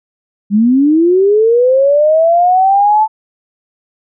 sine linear sweep, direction up, 195.9 to 880 Hz, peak -6 dBFS, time 0.5-3.08 s, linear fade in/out 50 ms, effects none

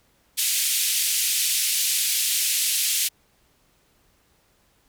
white band-pass noise, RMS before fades -23 dBFS, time 0.37-3.09 s, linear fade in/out 20 ms, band 2400 to 13000 Hz, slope 24 dB/octave, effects pink hiss -63 dBFS RMS until 4.88 s

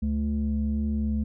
sine tone pair together, 71.62 / 216.6 Hz, D2 / A3, -43 / -27 cents, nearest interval octave + perfect fifth, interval 1916 cents, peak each -25 dBFS, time 0.02-1.24 s, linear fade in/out 10 ms, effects tanh soft clip ceiling -19 dBFS

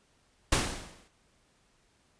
pink noise with exponential decay, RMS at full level -23 dBFS, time 0.52-1.08 s, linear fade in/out 5 ms, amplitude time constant 120 ms, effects pink hiss -68 dBFS RMS until 2.19 s + resampled to 22050 Hz

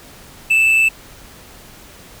triangle tone with amplitude modulation, 2642 Hz, E7, 3 cents sharp, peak -7 dBFS, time 0.5-0.89 s, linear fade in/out 10 ms, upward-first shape sine, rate 130 Hz, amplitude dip 35%, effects pink hiss -41 dBFS RMS until 2.2 s

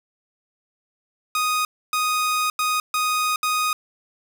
sawtooth tone bursts at uneven times, 1244.5 Hz, D#6, in tune, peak -16 dBFS, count 5, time 1.35-1.65 / 1.93-2.5 / 2.59-2.8 / 2.94-3.36 / 3.43-3.73 s, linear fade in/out 2 ms, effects none

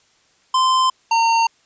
square tone pair in turn, 1036 / 915.1 Hz, C6 / A#5, -17 / -32 cents, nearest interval major second, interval 215 cents, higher first, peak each -14 dBFS, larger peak neither, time 0.54-0.9 / 1.11-1.47 s, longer neither, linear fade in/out 5 ms, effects white hiss -58 dBFS RMS until 1.65 s + resampled to 16000 Hz

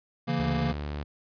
square chord, A# diminished, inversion first, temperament just, 139.85 / 167.82 / 233.1 Hz, C#3 / E3 / A#3, +16 / +31 / 0 cents, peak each -31 dBFS, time 0.27-0.73 s, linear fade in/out 20 ms
sawtooth tone, 73.42 Hz, D2, in tune, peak -28 dBFS, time 0.38-1.04 s, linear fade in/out 20 ms
effects resampled to 11025 Hz

